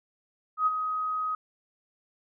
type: tone with ADSR envelope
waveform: sine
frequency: 1259 Hz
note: D#6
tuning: 20 cents sharp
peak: -19 dBFS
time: 0.57-1.35 s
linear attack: 95 ms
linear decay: 28 ms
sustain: -8 dB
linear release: 3 ms
effects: none